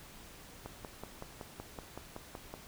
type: click train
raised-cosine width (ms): 1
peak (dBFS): -28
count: 11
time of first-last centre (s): 0.66-2.54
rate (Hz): 5.32
effects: pink hiss -53 dBFS RMS until 2.67 s